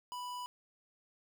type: tone with notch filter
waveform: square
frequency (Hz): 987.8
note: B5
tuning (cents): 0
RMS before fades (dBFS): -42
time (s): 0.12-0.46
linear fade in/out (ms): 0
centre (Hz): 12000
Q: 1.9
effects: none